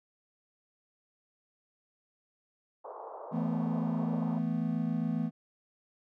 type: band-pass noise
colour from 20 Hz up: pink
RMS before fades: -44 dBFS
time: 2.84-4.39 s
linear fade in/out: 10 ms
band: 430 to 1100 Hz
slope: 48 dB/octave
type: chord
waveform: triangle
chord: E suspended fourth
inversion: none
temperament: just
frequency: 164.81 / 219.8 / 247.2 Hz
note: E3 / A3 / B3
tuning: 0 / -2 / +2 cents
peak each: -31 / -31 / -32 dBFS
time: 3.31-5.31 s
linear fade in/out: 50 ms
effects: none